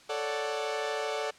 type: chord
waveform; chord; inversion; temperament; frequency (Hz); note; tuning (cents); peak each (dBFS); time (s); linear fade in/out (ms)
sawtooth; D major seventh; second; equal; 440 / 554.4 / 587.3 / 740; A4 / C#5 / D5 / F#5; 0 / 0 / 0 / 0; -30 / -36 / -31 / -34; 0.09-1.31; 10
effects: white hiss -55 dBFS RMS until 1.38 s + low-pass 6000 Hz 12 dB/octave